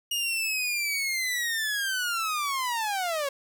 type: linear sweep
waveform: sawtooth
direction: down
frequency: 2870 to 540 Hz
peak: -23 dBFS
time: 0.11-3.29 s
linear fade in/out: 5 ms
effects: none